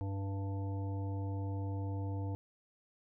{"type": "harmonic tone", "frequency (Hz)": 98, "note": "G2", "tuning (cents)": 0, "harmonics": [1, 3, 5, 7, 9], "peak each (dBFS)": [-35, -44, -49, -53, -51], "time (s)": [0.01, 2.35], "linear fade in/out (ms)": 0, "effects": []}